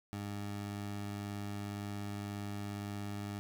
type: tone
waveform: 20% pulse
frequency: 101.9 Hz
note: G#2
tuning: 32 cents flat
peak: -34 dBFS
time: 0.13-3.39 s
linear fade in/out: 0 ms
effects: none